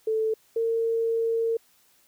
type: tone pair in turn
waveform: sine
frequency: 440 / 456.2 Hz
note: A4 / A#4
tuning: 0 / -37 cents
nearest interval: minor second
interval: 63 cents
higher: second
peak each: -22 dBFS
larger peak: neither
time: 0.07-0.34 / 0.56-1.57 s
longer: second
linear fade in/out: 5 ms
effects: white hiss -62 dBFS RMS until 2.07 s

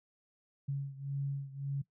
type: beating tone pair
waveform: sine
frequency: 138.59 / 140.39 Hz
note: C#3 / C#3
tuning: 0 / +22 cents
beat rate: 1.8 Hz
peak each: -36 / -39 dBFS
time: 0.68-1.82 s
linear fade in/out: 10 ms
effects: noise-tail reverb RT60 0.1 s tail -18 dB re dry

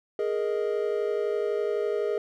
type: chord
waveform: triangle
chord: Ab suspended second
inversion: none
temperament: just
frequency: 415.3 / 467.2 / 623 Hz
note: Ab4 / Bb4 / Eb5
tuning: 0 / +4 / +2 cents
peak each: -25 / -28 / -31 dBFS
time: 0.19-2.18 s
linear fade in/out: 2 ms
effects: none

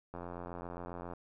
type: click train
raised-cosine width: 1 ms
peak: -29 dBFS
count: 88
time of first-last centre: 0.14-1.135 s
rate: 87.4 Hz
effects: none

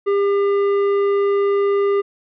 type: tone with tanh clipping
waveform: triangle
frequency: 400.9 Hz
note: G4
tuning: 39 cents sharp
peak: -16 dBFS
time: 0.06-2.02 s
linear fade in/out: 20 ms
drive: 14 dB
effects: none

